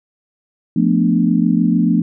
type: chord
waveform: sine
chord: B half-diminished seventh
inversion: second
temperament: equal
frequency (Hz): 174.61 / 220 / 246.9 / 293.7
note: F3 / A3 / B3 / D4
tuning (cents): 0 / 0 / 0 / 0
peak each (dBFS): -16 / -16 / -17 / -19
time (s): 0.76-2.02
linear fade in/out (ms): 5
effects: none